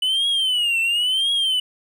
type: tone with vibrato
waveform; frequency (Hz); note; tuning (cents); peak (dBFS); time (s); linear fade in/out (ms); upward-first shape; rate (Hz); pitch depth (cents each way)
triangle; 2977; F#7; +10; -16; 0.02-1.6; 5; triangle; 0.96; 190
effects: none